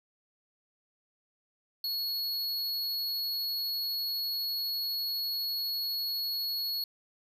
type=tone; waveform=square; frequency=4348 Hz; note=C#8; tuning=34 cents flat; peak=-31 dBFS; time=1.84-6.84 s; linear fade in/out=2 ms; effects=none